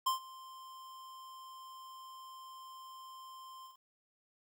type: tone with ADSR envelope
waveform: square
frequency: 1046.5 Hz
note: C6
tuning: in tune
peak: -28 dBFS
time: 0.06-3.78 s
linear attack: 10 ms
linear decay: 120 ms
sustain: -22 dB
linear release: 130 ms
effects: 11-bit